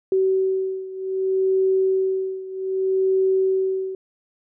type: beating tone pair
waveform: sine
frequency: 380 / 380.64 Hz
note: F#4 / F#4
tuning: +46 / +49 cents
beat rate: 0.64 Hz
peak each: -20 / -23 dBFS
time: 0.12-3.95 s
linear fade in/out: 2 ms
effects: none